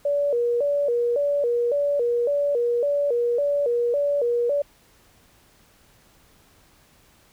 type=tone with vibrato; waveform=sine; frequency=523.3 Hz; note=C5; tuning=in tune; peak=-19 dBFS; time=0.05-4.62 s; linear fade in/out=5 ms; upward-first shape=square; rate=1.8 Hz; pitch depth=160 cents each way; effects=pink hiss -57 dBFS RMS until 7.32 s